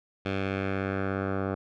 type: tone with low-pass filter sweep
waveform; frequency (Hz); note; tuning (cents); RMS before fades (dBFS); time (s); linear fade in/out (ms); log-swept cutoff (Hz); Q
10% pulse; 96.9; G2; -20; -30; 0.25-1.55; 10; 3000 to 1100; 1.7
effects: none